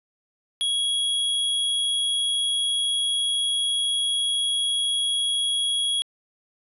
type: tone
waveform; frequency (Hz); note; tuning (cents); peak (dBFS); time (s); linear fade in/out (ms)
square; 3322; G#7; 0; -22; 0.61-6.02; 0
effects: resampled to 32000 Hz